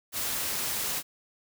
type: noise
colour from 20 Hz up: white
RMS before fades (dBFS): -31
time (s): 0.12-1.03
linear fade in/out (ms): 50
effects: none